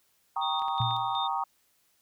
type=chord; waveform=sine; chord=Eb dominant seventh; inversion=first; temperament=equal; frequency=784 / 932.3 / 1108.7 / 1244.5 Hz; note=G5 / Bb5 / Db6 / Eb6; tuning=0 / 0 / 0 / 0 cents; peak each=-32 / -31 / -35 / -35 dBFS; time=0.36-1.44 s; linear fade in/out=5 ms
type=tone with tremolo; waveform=sine; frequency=3641 Hz; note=A#7; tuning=41 cents flat; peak=-32 dBFS; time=0.41-1.28 s; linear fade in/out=20 ms; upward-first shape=square; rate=2.7 Hz; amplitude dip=70%
type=clicks; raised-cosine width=0.3 ms; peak=-31 dBFS; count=4; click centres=0.621 / 0.683 / 0.817 / 0.909 s
type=tone with exponential decay; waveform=sine; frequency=118.5 Hz; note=A#2; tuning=29 cents sharp; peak=-24 dBFS; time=0.8-1.21 s; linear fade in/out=5 ms; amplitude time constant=88 ms
effects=white hiss -69 dBFS RMS until 2.01 s